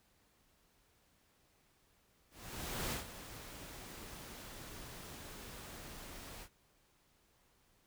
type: noise with ADSR envelope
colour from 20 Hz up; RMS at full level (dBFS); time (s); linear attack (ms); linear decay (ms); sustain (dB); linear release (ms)
pink; -38; 2.3-6.49; 620; 120; -12; 69
effects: pink hiss -72 dBFS RMS until 7.86 s